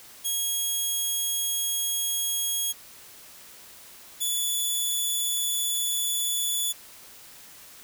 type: tone pair in turn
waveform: 10% pulse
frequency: 3300 / 3447 Hz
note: G#7 / A7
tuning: -12 / -36 cents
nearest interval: minor second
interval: 76 cents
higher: second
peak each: -17 dBFS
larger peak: neither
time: 0.24-2.73 / 4.2-6.73 s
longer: second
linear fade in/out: 20 ms
effects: white hiss -48 dBFS RMS until 7.83 s